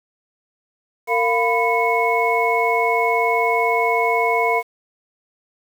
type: tone cluster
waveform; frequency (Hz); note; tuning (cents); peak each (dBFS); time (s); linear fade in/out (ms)
sine; 457.8 / 697 / 996 / 2194; A#4 / F5 / B5 / C#7; -31 / -4 / +14 / -18; -21; 1.07-4.63; 50
effects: 7-bit